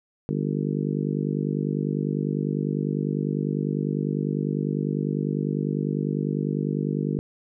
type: harmonic tone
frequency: 50 Hz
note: G1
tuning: 35 cents sharp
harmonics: 3 / 4 / 5 / 6 / 7 / 8 / 9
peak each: -27 / -29 / -31 / -33 / -34 / -35 / -36 dBFS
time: 0.29-7.19 s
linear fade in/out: 0 ms
effects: none